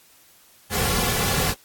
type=noise with comb filter; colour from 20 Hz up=pink; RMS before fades=-22 dBFS; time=0.7-1.55 s; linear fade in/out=50 ms; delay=3.2 ms; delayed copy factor=-0.7; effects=white hiss -54 dBFS RMS until 1.64 s + AAC 64 kbps